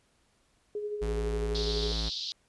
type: tone with tremolo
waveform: sine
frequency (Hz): 417.2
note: G#4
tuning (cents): +8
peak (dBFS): -30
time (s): 0.75-1.92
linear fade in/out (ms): 2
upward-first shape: sine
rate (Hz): 12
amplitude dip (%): 45
type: tone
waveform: square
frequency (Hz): 55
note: A1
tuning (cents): 0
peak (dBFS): -31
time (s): 1.01-2.1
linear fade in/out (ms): 20
type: band-pass noise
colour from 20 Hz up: white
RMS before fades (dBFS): -36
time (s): 1.55-2.32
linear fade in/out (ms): 0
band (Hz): 3500 to 4800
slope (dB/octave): 48
effects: pink hiss -69 dBFS RMS until 2.48 s + resampled to 24000 Hz